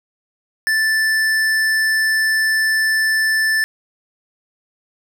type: tone with tanh clipping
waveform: sine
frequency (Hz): 1760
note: A6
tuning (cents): 0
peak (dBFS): -16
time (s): 0.67-3.64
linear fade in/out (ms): 0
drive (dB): 16
effects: none